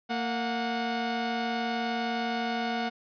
sawtooth tone pair together, 230 / 729.4 Hz, A#3 / F#5, -23 / -25 cents, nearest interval octave + minor sixth, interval 1998 cents, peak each -27 dBFS, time 0.09-2.9 s, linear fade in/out 20 ms, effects resampled to 11025 Hz

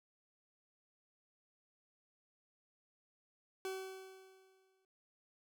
40% pulse tone with exponential decay, 380 Hz, F#4, 46 cents sharp, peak -37 dBFS, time 3.65-4.85 s, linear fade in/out 1 ms, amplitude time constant 260 ms, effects noise-tail reverb RT60 0.1 s tail -22 dB re dry

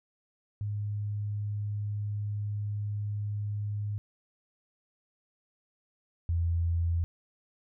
sine tone pair in turn, 103.7 / 84.74 Hz, G#2 / E2, -2 / +48 cents, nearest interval minor third, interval 350 cents, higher first, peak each -30 / -25 dBFS, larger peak second, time 0.61-3.98 / 6.29-7.04 s, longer first, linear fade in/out 0 ms, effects none

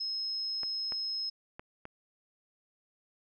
sine tone, 5160 Hz, E8, 38 cents flat, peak -32 dBFS, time 0-1.3 s, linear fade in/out 10 ms
clicks, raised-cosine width 0.5 ms, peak -28 dBFS, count 4, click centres 0.633 / 0.922 / 1.595 / 1.854 s
effects none

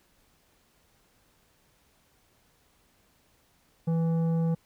sine tone with tanh clipping, 164.81 Hz, E3, in tune, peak -25 dBFS, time 3.87-4.55 s, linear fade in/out 10 ms, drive 10 dB, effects pink hiss -66 dBFS RMS until 4.65 s

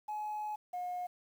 sine tone pair in turn, 847 / 718.4 Hz, G#5 / F5, +34 / +49 cents, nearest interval minor third, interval 285 cents, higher first, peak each -34 / -34 dBFS, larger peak neither, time 0.08-0.56 / 0.73-1.07 s, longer first, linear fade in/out 10 ms, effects tanh soft clip ceiling -33 dBFS + 10-bit

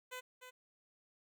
10% pulse tone with echo, 505 Hz, B4, 39 cents sharp, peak -35 dBFS, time 0.11-0.21 s, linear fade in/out 20 ms, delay 300 ms, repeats 1, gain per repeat -8 dB, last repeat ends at 0.51 s, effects none

